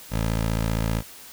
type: tone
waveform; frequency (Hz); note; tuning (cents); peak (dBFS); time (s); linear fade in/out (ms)
15% pulse; 55.3; A1; +9; -16; 0.1-1.03; 50
effects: white hiss -44 dBFS RMS until 1.32 s